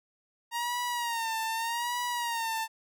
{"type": "tone with vibrato", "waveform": "sawtooth", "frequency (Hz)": 932.3, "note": "A#5", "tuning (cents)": 0, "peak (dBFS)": -26, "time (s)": [0.51, 2.68], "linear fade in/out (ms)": 50, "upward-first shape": "sine", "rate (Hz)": 0.83, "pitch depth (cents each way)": 78, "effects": []}